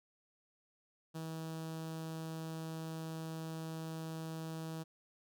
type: tone with notch filter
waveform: sawtooth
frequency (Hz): 161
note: E3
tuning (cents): -41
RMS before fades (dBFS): -43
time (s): 1.14-4.84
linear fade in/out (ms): 20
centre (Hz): 2100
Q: 1.7
effects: none